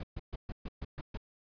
brown noise bursts, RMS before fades -38 dBFS, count 8, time 0-1.174 s, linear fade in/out 5 ms, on 33 ms, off 130 ms, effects resampled to 11025 Hz

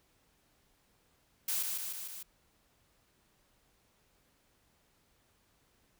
blue noise with echo, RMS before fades -33 dBFS, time 1.48-1.63 s, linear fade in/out 5 ms, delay 150 ms, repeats 4, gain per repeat -3 dB, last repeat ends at 2.23 s, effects pink hiss -71 dBFS RMS until 5.99 s

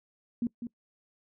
sine tone with echo, 237 Hz, A#3, 29 cents sharp, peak -26 dBFS, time 0.42-0.47 s, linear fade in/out 2 ms, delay 200 ms, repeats 1, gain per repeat -8 dB, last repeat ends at 0.67 s, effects noise-tail reverb RT60 0.1 s tail -22 dB re dry

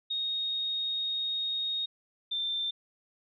sine tone pair in turn, 3729 / 3571 Hz, A#7 / A7, 0 / +25 cents, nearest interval minor second, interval 75 cents, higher first, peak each -29 / -29 dBFS, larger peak neither, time 0.1-1.86 / 2.31-2.71 s, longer first, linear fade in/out 10 ms, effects none

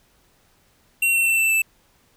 square tone with pitch steps, 2735 / 2711 / 2688 / 2665 / 2642 Hz, F7 / E7 / E7 / E7 / E7, -37 / +48 / +33 / +18 / +3 cents, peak -17 dBFS, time 1.02-1.62 s, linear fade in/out 5 ms, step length 120 ms, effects pink hiss -60 dBFS RMS until 2.16 s

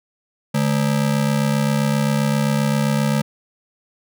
square ring-modulated tone, 180 Hz, F#3, 47 cents flat, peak -14 dBFS, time 0.54-3.22 s, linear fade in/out 10 ms, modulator 33.8 Hz, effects none

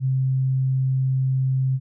sine tone, 131.7 Hz, C3, 12 cents sharp, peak -18 dBFS, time 0-1.8 s, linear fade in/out 50 ms, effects none

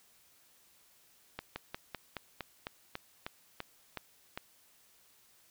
slowing click train, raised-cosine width 0.3 ms, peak -22 dBFS, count 12, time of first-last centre 1.39-4.375 s, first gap 170 ms, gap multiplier 1.09, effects white hiss -65 dBFS RMS until 5.5 s

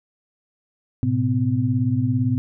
sine tone cluster, 108.6 / 126.3 / 253.8 Hz, A2 / B2 / B3, -22 / +39 / +47 cents, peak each -22 dBFS, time 1.03-2.38 s, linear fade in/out 0 ms, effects none

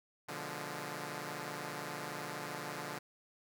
5% pulse chord, B diminished seventh, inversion none, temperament equal, 123.47 / 146.83 / 174.61 / 207.7 Hz, B2 / D3 / F3 / Ab3, 0 / 0 / 0 / 0 cents, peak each -38 / -32 / -34 / -37 dBFS, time 0.28-2.99 s, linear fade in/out 10 ms, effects none

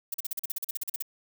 violet noise bursts, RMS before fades -31 dBFS, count 15, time 0.12-1.024 s, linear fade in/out 5 ms, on 22 ms, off 41 ms, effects none

